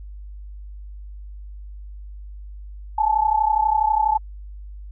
sine tone pair together, 847.8 / 880 Hz, G#5 / A5, +35 / 0 cents, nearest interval minor second, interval 65 cents, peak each -19 dBFS, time 2.98-4.18 s, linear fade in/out 5 ms, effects added 50 Hz sine -34 dBFS peak until 4.91 s

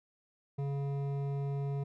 sine tone with hard clipping, 140 Hz, C#3, 18 cents sharp, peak -34 dBFS, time 0.58-1.84 s, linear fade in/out 10 ms, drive 11 dB, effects none

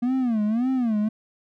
triangle tone with vibrato, 234.6 Hz, A#3, 11 cents sharp, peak -18 dBFS, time 0.02-1.09 s, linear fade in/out 10 ms, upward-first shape sine, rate 1.8 Hz, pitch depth 200 cents each way, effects none

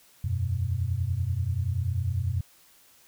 sine chord, E suspended second, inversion none, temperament just, 82.41 / 92.71 / 123.61 Hz, E2 / F#2 / B2, 0 / +4 / +2 cents, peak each -33 / -27 / -30 dBFS, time 0.24-2.41 s, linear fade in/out 5 ms, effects white hiss -58 dBFS RMS until 3.07 s

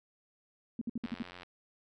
sine tone bursts, 233.1 Hz, A#3, in tune, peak -32 dBFS, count 6, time 0.79-1.224 s, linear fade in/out 2 ms, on 24 ms, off 58 ms
click train, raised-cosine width 0.3 ms, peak -31 dBFS, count 36, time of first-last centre 1.04-1.432 s, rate 89.2 Hz
effects none

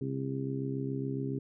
harmonic tone, 67.2 Hz, C2, 47 cents sharp, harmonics 2 / 3 / 4 / 5 / 6, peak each -35 / -44 / -36 / -43 / -39 dBFS, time 0.01-1.39 s, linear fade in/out 5 ms, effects none

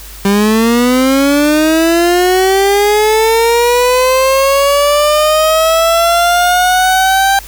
30% pulse linear sweep, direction up, 196 to 789 Hz, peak -5 dBFS, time 0.25-7.39 s, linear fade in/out 2 ms, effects added 50 Hz sine -31 dBFS peak until 7.47 s + white hiss -33 dBFS RMS until 7.47 s

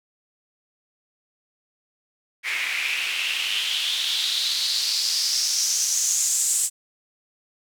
white noise with band-pass filter sweep, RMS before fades -24 dBFS, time 2.43-6.7 s, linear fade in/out 50 ms, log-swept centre 2100 to 8000 Hz, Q 4.5, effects none

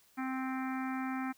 harmonic tone, 261.6 Hz, C4, in tune, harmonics 1 / 3 / 4 / 5 / 6 / 7 / 8 / 9, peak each -35 / -42 / -47 / -44 / -48 / -48 / -51 / -50 dBFS, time 0.17-1.33 s, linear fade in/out 20 ms, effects white hiss -66 dBFS RMS until 1.37 s

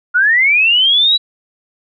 sine linear sweep, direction up, 1396.9 to 3951 Hz, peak -8 dBFS, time 0.14-1.18 s, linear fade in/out 20 ms, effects none

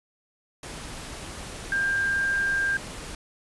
sine tone in noise, 1595 Hz, G6, 30 cents sharp, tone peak -22 dBFS, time 1.72-2.77 s, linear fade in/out 2 ms, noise pink, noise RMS -38 dBFS, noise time 0.63-3.15 s, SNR +13 dB, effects resampled to 24000 Hz

